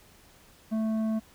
triangle tone with tanh clipping, 220 Hz, A3, in tune, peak -27 dBFS, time 0.71-1.2 s, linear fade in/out 20 ms, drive 13 dB, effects pink hiss -57 dBFS RMS until 1.34 s

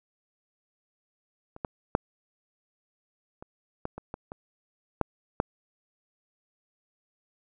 clicks, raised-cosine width 1 ms, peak -29 / -16 / -7 / -28 / -18 / -24 / -21 / -24 / -9 / -9 dBFS, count 10, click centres 1.564 / 1.648 / 1.951 / 3.425 / 3.854 / 3.98 / 4.141 / 4.319 / 5.013 / 5.401 s, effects none

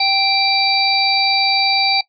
harmonic tone with a mistuned harmonic, 784 Hz, G5, in tune, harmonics 1 / 3 / 5 / 6, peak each -18 / -20 / -21 / -17 dBFS, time 0-2.01 s, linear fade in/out 5 ms, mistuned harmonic 6, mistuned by -27 cents, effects noise-tail reverb RT60 0.1 s tail -18 dB re dry

